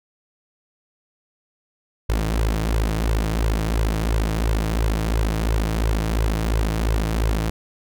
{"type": "tone with flanger", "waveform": "sawtooth", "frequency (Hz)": 54.3, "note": "A1", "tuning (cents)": -22, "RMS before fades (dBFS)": -21, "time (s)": [2.09, 7.5], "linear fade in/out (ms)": 5, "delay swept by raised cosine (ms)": [1.9, 6.6], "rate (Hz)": 2.9, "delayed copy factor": 0.95, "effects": []}